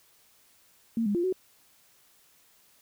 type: tone with pitch steps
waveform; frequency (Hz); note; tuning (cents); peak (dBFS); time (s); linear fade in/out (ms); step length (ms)
sine; 228.5 / 204.3 / 346.3 / 372.6; A#3 / G#3 / F4 / F#4; -34 / -28 / -15 / +12; -24; 0.97-1.326; 2; 89
effects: white hiss -62 dBFS RMS until 2.81 s